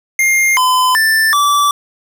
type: tone with pitch steps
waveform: square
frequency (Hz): 2118 / 1016 / 1772 / 1159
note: C7 / B5 / A6 / D6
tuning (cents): +21 / +49 / +12 / -23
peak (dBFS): -10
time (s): 0.19-1.71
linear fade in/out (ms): 2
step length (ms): 380
effects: 7-bit